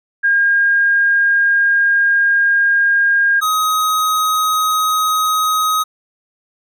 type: tone pair in turn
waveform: sine / square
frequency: 1617 / 1261.1 Hz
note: G#6 / D#6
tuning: -47 / +23 cents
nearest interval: major third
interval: 430 cents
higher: first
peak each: -10 / -14 dBFS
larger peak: first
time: 0.23-3.41 / 3.41-5.84 s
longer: first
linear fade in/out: 20 ms
effects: none